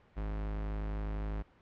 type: tone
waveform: 45% pulse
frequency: 51.91 Hz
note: G#1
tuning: in tune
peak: -34 dBFS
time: 0.16-1.43 s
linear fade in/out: 20 ms
effects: pink hiss -63 dBFS RMS until 1.61 s + low-pass 2000 Hz 12 dB/octave